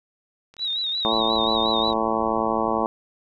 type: click train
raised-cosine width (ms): 0.2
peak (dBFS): -31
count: 52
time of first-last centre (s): 0.54-1.93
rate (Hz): 36.7
type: tone with vibrato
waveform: sine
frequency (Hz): 3795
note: A#7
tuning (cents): +30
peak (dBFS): -23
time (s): 0.58-1.94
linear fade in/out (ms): 50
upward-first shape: sine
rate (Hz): 5.6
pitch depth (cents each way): 74
type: harmonic tone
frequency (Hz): 111.7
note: A2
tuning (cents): +27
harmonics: 2 / 3 / 4 / 5 / 6 / 7 / 8 / 9 / 10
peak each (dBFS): -29 / -29 / -29 / -29 / -29 / -29 / -29 / -29 / -29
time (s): 1.05-2.86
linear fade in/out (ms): 0
type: low-pass noise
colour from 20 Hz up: pink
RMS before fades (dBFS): -41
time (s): 1.12-2.84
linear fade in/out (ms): 5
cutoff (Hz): 430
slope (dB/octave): 96
effects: none